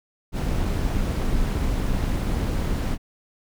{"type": "noise with amplitude modulation", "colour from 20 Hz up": "brown", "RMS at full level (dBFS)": -21, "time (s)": [0.32, 2.98], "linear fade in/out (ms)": 50, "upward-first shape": "sine", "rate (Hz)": 224, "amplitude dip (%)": 50, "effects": []}